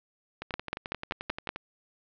two click trains, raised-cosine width 0.3 ms, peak -19 / -13 dBFS, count 14 / 6, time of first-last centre 0.42-1.56 / 0.54-1.491 s, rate 11.4 / 5.26 Hz, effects low-pass 4000 Hz 12 dB/octave

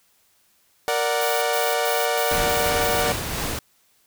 sawtooth chord, Bb augmented, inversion none, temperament equal, 466.2 / 587.3 / 740 Hz, Bb4 / D5 / F#5, 0 / 0 / 0 cents, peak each -21 dBFS, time 0.88-3.12 s, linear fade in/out 0 ms
violet noise bursts, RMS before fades -30 dBFS, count 6, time 1.21-3.02 s, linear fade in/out 5 ms, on 210 ms, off 110 ms
pink noise with tremolo, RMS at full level -26 dBFS, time 2.31-3.59 s, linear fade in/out 2 ms, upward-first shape sine, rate 2.9 Hz, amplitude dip 30%
effects white hiss -62 dBFS RMS until 4.06 s

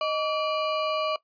square ring-modulated tone, 886 Hz, A5, 12 cents sharp, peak -22 dBFS, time 0.01-1.16 s, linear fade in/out 2 ms, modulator 263 Hz, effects noise-tail reverb RT60 0.1 s tail -19 dB re dry + resampled to 11025 Hz

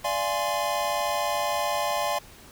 square chord, D half-diminished seventh, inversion none, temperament equal with one note detuned, 587.3 / 687.6 / 830.6 / 1046.5 Hz, D5 / F5 / Ab5 / C6, 0 / -27 / 0 / 0 cents, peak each -31 dBFS, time 0.04-2.19 s, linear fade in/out 10 ms, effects pink hiss -49 dBFS RMS until 2.51 s

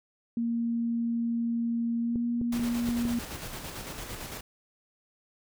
sine tone with pitch glide, 233.1 to 237.4 Hz, A#3 to A#3, 0 to +32 cents, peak -26 dBFS, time 0.37-3.19 s, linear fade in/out 2 ms, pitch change +32 cents, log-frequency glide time 1.99-2.24 s
clicks, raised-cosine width 3 ms, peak -23 dBFS, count 5, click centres 2.158 / 2.414 / 2.595 / 2.889 / 3.053 s
pink noise with tremolo, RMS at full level -38 dBFS, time 2.52-4.41 s, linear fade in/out 5 ms, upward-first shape square, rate 8.9 Hz, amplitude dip 35%
effects none

